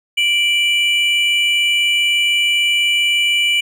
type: tone pair together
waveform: triangle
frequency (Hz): 2345 / 2949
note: D7 / F#7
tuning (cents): -3 / -6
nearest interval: major third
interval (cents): 397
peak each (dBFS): -14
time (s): 0.17-3.61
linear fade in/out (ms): 10
effects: none